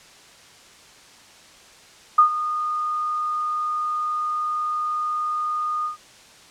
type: tone with ADSR envelope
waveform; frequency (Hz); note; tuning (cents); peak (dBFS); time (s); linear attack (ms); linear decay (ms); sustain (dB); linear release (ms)
sine; 1227; D#6; -25; -8; 2.18-5.97; 8; 100; -14; 120
effects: white hiss -48 dBFS RMS until 6.5 s + low-pass 7000 Hz 12 dB/octave